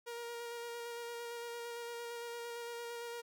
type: tone with vibrato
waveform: sawtooth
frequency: 471.5 Hz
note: A#4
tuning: 20 cents sharp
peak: -38 dBFS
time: 0.06-3.22 s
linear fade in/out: 20 ms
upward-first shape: square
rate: 8.8 Hz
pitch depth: 12 cents each way
effects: none